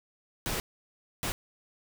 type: noise bursts at uneven times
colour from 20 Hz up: pink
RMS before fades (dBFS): -32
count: 2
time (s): 0.46-0.6 / 1.23-1.32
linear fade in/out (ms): 0
effects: none